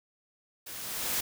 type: noise with level ramp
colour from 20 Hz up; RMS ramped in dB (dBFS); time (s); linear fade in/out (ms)
white; -43 to -29; 0.66-1.21; 10
effects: none

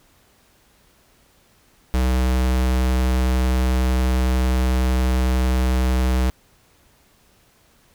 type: tone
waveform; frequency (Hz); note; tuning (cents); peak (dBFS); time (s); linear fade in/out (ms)
square; 63.5; B1; +49; -17; 1.94-6.3; 0
effects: pink hiss -57 dBFS RMS until 7.94 s

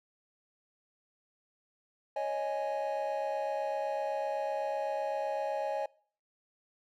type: chord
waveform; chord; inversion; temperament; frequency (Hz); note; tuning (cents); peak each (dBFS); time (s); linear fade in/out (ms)
triangle; C# suspended second; none; equal; 554.4 / 622.3 / 830.6; C#5 / D#5 / G#5; 0 / 0 / 0; -33; 2.16-5.86; 5
effects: noise-tail reverb RT60 0.5 s tail -24 dB re dry + tanh soft clip ceiling -22 dBFS

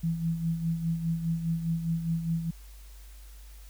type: tone with tremolo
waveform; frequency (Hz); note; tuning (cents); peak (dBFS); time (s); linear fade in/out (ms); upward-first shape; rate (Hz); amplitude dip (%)
sine; 165.4; E3; +6; -24; 0.03-2.51; 10; sine; 4.9; 60
effects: added 50 Hz sine -45 dBFS peak until 3.69 s + white hiss -57 dBFS RMS until 3.69 s

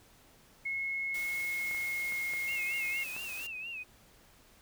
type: tone with pitch glide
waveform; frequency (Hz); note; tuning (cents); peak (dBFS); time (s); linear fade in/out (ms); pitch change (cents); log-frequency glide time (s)
sine; 2175 to 2151; C#7 to C7; -33 to +47; -32; 0.65-3.04; 10; -20; 1.13-2.29
type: noise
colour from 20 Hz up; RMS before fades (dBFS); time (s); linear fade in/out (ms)
white; -46; 1.14-3.47; 5
type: clicks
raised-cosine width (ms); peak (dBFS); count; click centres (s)
0.5; -32; 5; 1.712 / 1.747 / 2.122 / 2.336 / 3.165
type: tone with vibrato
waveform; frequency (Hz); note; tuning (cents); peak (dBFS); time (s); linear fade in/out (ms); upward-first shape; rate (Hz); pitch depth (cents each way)
sine; 2637; E7; 0; -38; 2.47-3.84; 20; sine; 4.3; 100
effects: pink hiss -61 dBFS RMS until 4.61 s

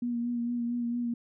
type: tone with vibrato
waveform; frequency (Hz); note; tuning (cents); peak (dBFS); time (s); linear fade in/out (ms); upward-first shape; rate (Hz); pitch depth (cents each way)
sine; 238.7; A#3; +41; -28; 0.02-1.14; 5; sine; 4.4; 25
effects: none

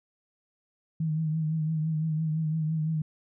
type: tone with vibrato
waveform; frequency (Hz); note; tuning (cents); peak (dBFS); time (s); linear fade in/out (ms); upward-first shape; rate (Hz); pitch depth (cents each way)
sine; 157.5; D#3; +21; -25; 1-3.02; 5; triangle; 5.9; 53
effects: none

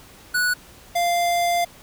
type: tone pair in turn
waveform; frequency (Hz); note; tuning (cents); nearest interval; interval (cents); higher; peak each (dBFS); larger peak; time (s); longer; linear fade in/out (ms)
square; 1473 / 695.2; F#6 / F5; -8 / -8; octave + minor second; 1300; first; -19 / -19; neither; 0.34-0.54 / 0.95-1.65; second; 10
effects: pink hiss -47 dBFS RMS until 1.82 s

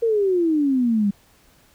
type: exponential sweep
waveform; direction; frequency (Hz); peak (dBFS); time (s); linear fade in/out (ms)
sine; down; 471.6 to 196; -16; 0.02-1.11; 10
effects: pink hiss -56 dBFS RMS until 1.74 s

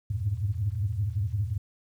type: tone cluster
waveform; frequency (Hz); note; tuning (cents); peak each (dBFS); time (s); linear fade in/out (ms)
sine; 82.4 / 99.4 / 104.8 / 116.9; E2 / G2 / G#2 / A#2; 0 / +25 / +16 / +5; -34 / -29 / -30 / -34; 0.1-1.58; 10
effects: tanh soft clip ceiling -16 dBFS + 10-bit

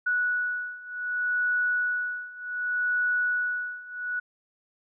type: beating tone pair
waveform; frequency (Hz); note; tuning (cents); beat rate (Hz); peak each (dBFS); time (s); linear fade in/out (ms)
sine; 1471 / 1471.66; F#6 / F#6; -11 / -10; 0.66; -29 / -27; 0.06-4.2; 10
effects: none

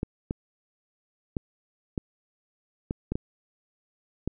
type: clicks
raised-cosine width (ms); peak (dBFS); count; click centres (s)
3; -15; 8; 0.031 / 0.309 / 1.368 / 1.978 / 2.909 / 3.12 / 3.155 / 4.276
effects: none

